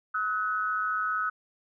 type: tone pair together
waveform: sine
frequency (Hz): 1280.9 / 1486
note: D#6 / F#6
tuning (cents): +50 / +7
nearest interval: minor third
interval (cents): 257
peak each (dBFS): -28 / -30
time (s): 0.14-1.3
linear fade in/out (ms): 10
effects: none